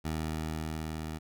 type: tone with level ramp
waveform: 15% pulse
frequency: 78.7 Hz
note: D#2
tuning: 20 cents sharp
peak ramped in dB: -25 to -30 dBFS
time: 0.04-1.19 s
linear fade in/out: 20 ms
effects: none